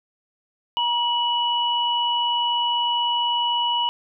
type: tone pair together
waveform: sine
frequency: 951 / 2942 Hz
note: A#5 / F#7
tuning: +34 / -11 cents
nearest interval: octave + minor sixth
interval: 1955 cents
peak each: -22 dBFS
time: 0.77-3.89 s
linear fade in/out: 0 ms
effects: none